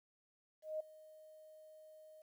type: tone with ADSR envelope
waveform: sine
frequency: 622.3 Hz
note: D#5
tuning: in tune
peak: -36 dBFS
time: 0.62-2.22 s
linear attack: 180 ms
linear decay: 8 ms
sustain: -20 dB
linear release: 4 ms
effects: 12-bit